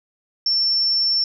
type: tone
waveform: sine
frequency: 5410 Hz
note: E8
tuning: 44 cents sharp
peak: -16 dBFS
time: 0.46-1.24 s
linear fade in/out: 2 ms
effects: none